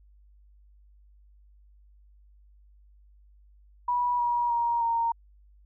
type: tone with pitch steps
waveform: sine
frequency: 975 / 958.3 / 941.8 / 925.6 Hz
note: B5 / A#5 / A#5 / A#5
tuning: -23 / +48 / +18 / -13 cents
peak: -23 dBFS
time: 3.88-5.12 s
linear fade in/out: 5 ms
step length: 310 ms
effects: added 50 Hz sine -54 dBFS peak until 5.65 s